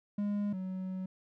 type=tone pair in turn; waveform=triangle; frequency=205 / 186.94 Hz; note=G#3 / F#3; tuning=-22 / +18 cents; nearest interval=major second; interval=160 cents; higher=first; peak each=-28 / -33 dBFS; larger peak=first; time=0.18-0.53 / 0.53-1.06 s; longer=second; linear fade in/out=5 ms; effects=none